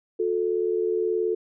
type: tone pair together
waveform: sine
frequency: 360 / 438.9 Hz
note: F#4 / A4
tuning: -47 / -4 cents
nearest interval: minor third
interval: 343 cents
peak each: -25 / -24 dBFS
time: 0.19-1.35 s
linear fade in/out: 10 ms
effects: none